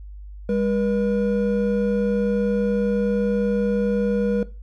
triangle tone pair together, 202 / 480.9 Hz, G#3 / B4, -48 / -46 cents, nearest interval octave + minor third, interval 1502 cents, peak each -20 dBFS, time 0.49-4.43 s, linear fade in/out 2 ms, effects noise-tail reverb RT60 0.3 s tail -17 dB re dry + added 50 Hz sine -35 dBFS peak until 4.62 s

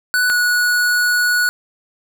square tone pair in turn, 1486 / 1464.7 Hz, F#6 / F#6, +7 / -18 cents, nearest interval unison, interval 25 cents, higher first, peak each -14 dBFS, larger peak neither, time 0.14-0.3 / 0.3-1.49 s, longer second, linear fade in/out 0 ms, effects none

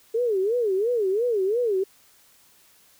sine tone with vibrato, 430 Hz, A4, 40 cents flat, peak -20 dBFS, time 0.14-1.84 s, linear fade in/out 10 ms, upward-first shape sine, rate 2.9 Hz, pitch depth 240 cents each way, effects white hiss -57 dBFS RMS until 2.99 s

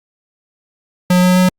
square tone with pitch steps, 180.5 / 181.97 / 183.44 Hz, F#3 / F#3 / F#3, -43 / -29 / -15 cents, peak -9 dBFS, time 1.1-1.49 s, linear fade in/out 5 ms, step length 130 ms, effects Opus 48 kbps

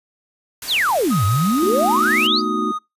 white noise, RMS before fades -30 dBFS, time 0.62-2.27 s, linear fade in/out 2 ms
sine exponential two-way sweep, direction down then up, 5030 to 92.5 to 5030 Hz, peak -15 dBFS, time 0.67-2.42 s, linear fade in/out 50 ms, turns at 1.25 s
triangle tone with vibrato, 1250 Hz, D#6, 8 cents sharp, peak -20 dBFS, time 1.1-2.79 s, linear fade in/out 20 ms, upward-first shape sine, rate 1.1 Hz, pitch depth 15 cents each way
sine chord, B dominant seventh, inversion third, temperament just, 222.2 / 246.9 / 308.7 / 370.4 Hz, A3 / B3 / D#4 / F#4, +17 / 0 / -14 / +2 cents, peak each -24 / -29 / -25 / -25 dBFS, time 1.62-2.72 s, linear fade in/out 10 ms
effects noise-tail reverb RT60 0.2 s tail -22 dB re dry + resampled to 32000 Hz

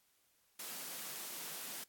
white high-pass noise, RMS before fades -45 dBFS, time 0.59-1.84 s, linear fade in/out 5 ms, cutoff 140 Hz, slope 96 dB/octave, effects white hiss -74 dBFS RMS until 1.88 s + AAC 64 kbps

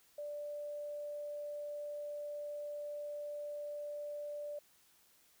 sine tone, 587.3 Hz, D5, in tune, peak -40 dBFS, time 0.18-4.59 s, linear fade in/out 5 ms, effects white hiss -68 dBFS RMS until 5.4 s

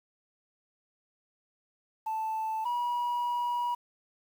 sine tone pair in turn, 880 / 965.2 Hz, A5 / B5, 0 / -40 cents, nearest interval major second, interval 160 cents, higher second, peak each -28 / -25 dBFS, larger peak second, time 2.06-2.65 / 2.65-3.75 s, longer second, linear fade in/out 10 ms, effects tanh soft clip ceiling -27 dBFS + 9-bit

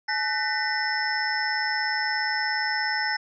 sine tone cluster, 855 / 1509 / 1823 / 1980 / 5280 Hz, A5 / F#6 / A#6 / B6 / E8, -50 / +34 / -39 / +4 / +2 cents, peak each -30 dBFS, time 0.08-3.17 s, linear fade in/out 10 ms, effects none

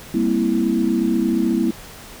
sine chord, C dominant seventh, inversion second, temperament equal with one note detuned, 199.08 / 233.1 / 261.6 / 329.6 Hz, G3 / Bb3 / C4 / E4, +27 / 0 / 0 / 0 cents, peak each -23 / -20 / -24 / -20 dBFS, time 0.14-1.71 s, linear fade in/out 5 ms, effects pink hiss -39 dBFS RMS until 2.2 s

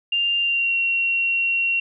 sine tone with pitch glide, 2794 to 2740 Hz, F7 to F7, 0 to -34 cents, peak -18 dBFS, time 0.12-1.8 s, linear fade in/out 5 ms, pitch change -34 cents, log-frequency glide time 0.39-0.75 s, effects none

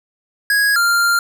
square tone pair in turn, 1657 / 1393.4 Hz, G#6 / F6, -4 / -4 cents, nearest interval minor third, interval 300 cents, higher first, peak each -13 / -13 dBFS, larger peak neither, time 0.5-0.76 / 0.76-1.19 s, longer second, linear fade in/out 2 ms, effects none

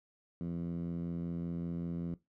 10% pulse tone with band-pass filter, 85.2 Hz, F2, 42 cents flat, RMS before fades -38 dBFS, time 0.41-2.14 s, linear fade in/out 0 ms, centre 180 Hz, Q 2.4, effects noise-tail reverb RT60 0.2 s tail -18 dB re dry

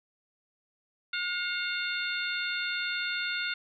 harmonic tone with a mistuned harmonic, 718 Hz, F5, 48 cents sharp, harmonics 2 / 3 / 4 / 5 / 6, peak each -33 / -36 / -37 / -37 / -40 dBFS, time 1.13-3.54 s, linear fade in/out 5 ms, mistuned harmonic 4, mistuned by -63 cents, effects none

